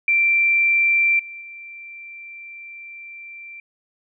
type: tone with level steps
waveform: sine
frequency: 2353 Hz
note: D7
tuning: 3 cents sharp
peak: -14 / -33 / -35 dBFS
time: 0.08-3.6 s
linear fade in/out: 2 ms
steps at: 1.19 / 1.41 s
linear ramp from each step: 5 ms
effects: none